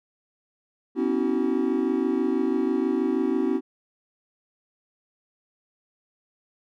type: tone cluster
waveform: triangle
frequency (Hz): 251.5 / 277.6 / 324 / 378.6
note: B3 / C#4 / E4 / F#4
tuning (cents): +32 / +3 / -30 / +40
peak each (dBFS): -25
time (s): 0.95-3.61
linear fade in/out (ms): 50
effects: none